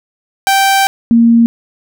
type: tone pair in turn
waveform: sawtooth / sine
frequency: 781 / 232.2 Hz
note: G5 / A#3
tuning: -7 / -7 cents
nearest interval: octave + major sixth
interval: 2100 cents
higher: first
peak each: -4 dBFS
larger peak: neither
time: 0.47-0.87 / 1.11-1.46 s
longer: first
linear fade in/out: 0 ms
effects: none